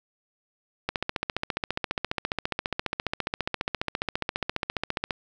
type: click train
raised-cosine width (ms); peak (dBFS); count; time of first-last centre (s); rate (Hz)
0.3; -10; 63; 0.89-5.108; 14.7
effects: none